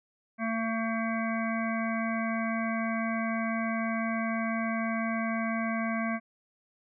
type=harmonic tone; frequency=225.5 Hz; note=A3; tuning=43 cents sharp; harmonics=1 / 3 / 5 / 7 / 9 / 10; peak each=-30 / -35 / -37 / -38 / -40 / -40 dBFS; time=0.38-6.2 s; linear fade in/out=50 ms; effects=none